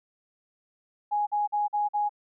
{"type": "tone bursts", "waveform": "sine", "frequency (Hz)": 830.6, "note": "G#5", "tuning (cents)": 0, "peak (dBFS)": -23, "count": 5, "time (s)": [1.11, 2.094], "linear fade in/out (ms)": 20, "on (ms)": 160, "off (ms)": 46, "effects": []}